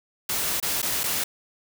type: noise with dropouts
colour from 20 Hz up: white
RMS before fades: -26 dBFS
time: 0.29-1.24 s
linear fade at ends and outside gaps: 5 ms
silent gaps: 0.601-0.626 / 0.818-0.827 / 1.035-1.038 s
effects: none